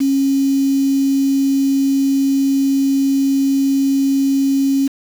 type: tone with quantisation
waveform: sine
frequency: 273.1 Hz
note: C#4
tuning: 26 cents flat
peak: -12 dBFS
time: 0-4.88 s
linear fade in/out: 10 ms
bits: 5
effects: none